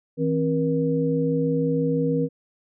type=tone cluster; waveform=sine; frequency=160.7 / 266.8 / 476.1 Hz; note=E3 / C4 / A#4; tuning=-44 / +34 / +37 cents; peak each=-24 dBFS; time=0.17-2.29 s; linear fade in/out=50 ms; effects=none